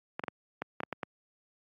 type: clicks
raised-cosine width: 0.5 ms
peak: -18 dBFS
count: 8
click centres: 0.195 / 0.238 / 0.282 / 0.62 / 0.804 / 0.834 / 0.927 / 1.032 s
effects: high-pass 150 Hz 12 dB/octave + AAC 32 kbps